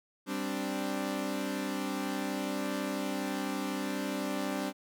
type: chord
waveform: sawtooth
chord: G suspended fourth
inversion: none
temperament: equal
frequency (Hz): 196 / 261.6 / 293.7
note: G3 / C4 / D4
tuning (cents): 0 / 0 / 0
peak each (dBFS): -33 / -33 / -32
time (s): 0.26-4.73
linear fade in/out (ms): 50
effects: none